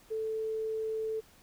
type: tone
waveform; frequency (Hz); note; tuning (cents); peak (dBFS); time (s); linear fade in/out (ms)
sine; 440; A4; 0; -31; 0.1-1.21; 20
effects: pink hiss -60 dBFS RMS until 1.42 s